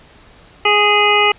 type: harmonic tone with a mistuned harmonic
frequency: 415.3 Hz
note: G#4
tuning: in tune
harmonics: 1 / 2 / 3 / 5 / 6 / 7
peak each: -17 / -17 / -17 / -17 / -17 / -17 dBFS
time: 0.65-1.32 s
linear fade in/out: 5 ms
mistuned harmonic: 5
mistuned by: -15 cents
effects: pink hiss -45 dBFS RMS until 1.38 s + resampled to 8000 Hz